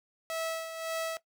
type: tone with tremolo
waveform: sawtooth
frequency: 651 Hz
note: E5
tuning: 22 cents flat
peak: -27 dBFS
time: 0.3-1.17 s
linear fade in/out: 0 ms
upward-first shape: sine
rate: 1.8 Hz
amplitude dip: 60%
effects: noise-tail reverb RT60 0.1 s tail -17 dB re dry